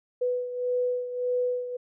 sine beating tone pair, 495.1 / 496.8 Hz, B4 / B4, +4 / +10 cents, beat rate 1.7 Hz, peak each -26 / -32 dBFS, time 0.21-1.77 s, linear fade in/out 10 ms, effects none

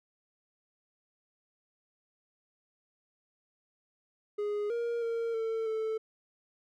triangle tone with pitch steps, 414.7 / 470 / 461.2 / 448.8 / 440.3 Hz, G#4 / A#4 / A#4 / A4 / A4, -3 / +14 / -19 / +34 / +1 cents, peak -28 dBFS, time 4.38-5.98 s, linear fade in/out 10 ms, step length 320 ms, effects none

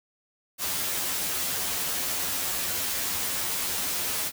white noise with comb filter, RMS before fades -29 dBFS, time 0.58-4.32 s, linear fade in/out 50 ms, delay 11 ms, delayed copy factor +0.95, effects none

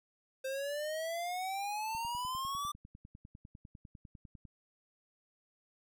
square exponential sweep, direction up, 523 to 1187 Hz, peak -36 dBFS, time 0.44-2.72 s, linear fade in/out 10 ms
click train, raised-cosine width 5 ms, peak -39 dBFS, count 26, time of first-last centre 1.95-4.453 s, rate 9.99 Hz
effects none

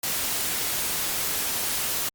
white noise, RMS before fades -27 dBFS, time 0.03-2.09 s, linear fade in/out 5 ms, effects Opus 48 kbps

